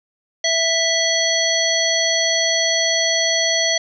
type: harmonic tone with a mistuned harmonic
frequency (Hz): 659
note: E5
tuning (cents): -1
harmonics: 1 / 3 / 5 / 7 / 9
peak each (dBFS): -22 / -22 / -22 / -22 / -22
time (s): 0.44-3.78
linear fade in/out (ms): 5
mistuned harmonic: 7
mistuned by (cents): -84
effects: none